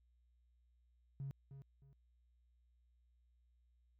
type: tone with echo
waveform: triangle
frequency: 137.3 Hz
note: C#3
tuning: 16 cents flat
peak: -38 dBFS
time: 1.2-1.31 s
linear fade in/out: 0 ms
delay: 310 ms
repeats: 2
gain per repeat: -11 dB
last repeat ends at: 1.93 s
effects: tanh soft clip ceiling -39 dBFS + added 60 Hz sine -70 dBFS peak until 3.99 s